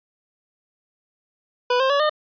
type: tone with pitch steps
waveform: 25% pulse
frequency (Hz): 493.9 / 529.3 / 567.3 / 608.1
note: B4 / C5 / C#5 / D#5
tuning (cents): 0 / +20 / +40 / -40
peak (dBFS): -13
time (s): 1.7-2.096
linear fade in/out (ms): 5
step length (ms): 99
effects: resampled to 11025 Hz